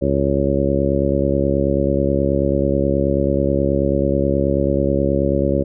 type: harmonic tone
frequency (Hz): 69.3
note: C#2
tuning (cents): 0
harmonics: 1 / 2 / 3 / 4 / 5 / 6 / 7 / 8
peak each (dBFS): -23 / -23 / -23 / -23 / -22 / -25 / -27 / -21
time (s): 0.01-5.64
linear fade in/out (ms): 20
effects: none